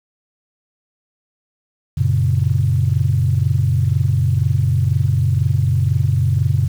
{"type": "chord", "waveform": "sine", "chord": "F# major", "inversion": "none", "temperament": "equal", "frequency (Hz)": [92.5, 116.54, 138.59], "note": ["F#2", "A#2", "C#3"], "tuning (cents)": [0, 0, 0], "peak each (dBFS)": -17, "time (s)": [1.97, 6.68], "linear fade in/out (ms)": 10, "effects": ["tanh soft clip ceiling -4 dBFS", "7-bit"]}